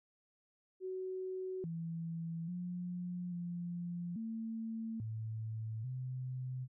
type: tone with pitch steps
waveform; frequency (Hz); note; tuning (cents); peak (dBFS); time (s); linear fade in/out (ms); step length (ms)
sine; 373.8 / 165.7 / 178 / 174 / 224.5 / 110.7 / 128.2; F#4 / E3 / F3 / F3 / A3 / A2 / C3; +18 / +9 / +33 / -6 / +35 / +11 / -35; -38; 0.8-6.68; 50; 840
effects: none